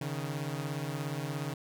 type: beating tone pair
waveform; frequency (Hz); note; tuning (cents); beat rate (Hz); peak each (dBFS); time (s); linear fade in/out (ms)
sawtooth; 138.5 / 155.5; C#3 / D#3; -1 / -1; 17; -32 / -33; 0.01-1.54; 5
effects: none